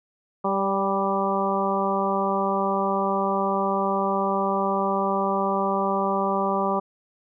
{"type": "harmonic tone with a mistuned harmonic", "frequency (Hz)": 196, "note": "G3", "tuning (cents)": 0, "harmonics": [1, 2, 3, 4, 5, 6], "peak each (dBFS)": [-28, -28, -28, -28, -28, -28], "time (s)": [0.44, 6.8], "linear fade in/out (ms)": 10, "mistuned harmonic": 3, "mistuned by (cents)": -19, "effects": []}